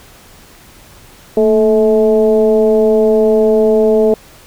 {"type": "tone with frequency modulation", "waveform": "sine", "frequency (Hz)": 434.8, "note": "A4", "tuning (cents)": -21, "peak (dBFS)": -7, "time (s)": [1.37, 4.14], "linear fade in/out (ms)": 2, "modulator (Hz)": 211, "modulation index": 0.88, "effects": ["pink hiss -41 dBFS RMS until 4.46 s"]}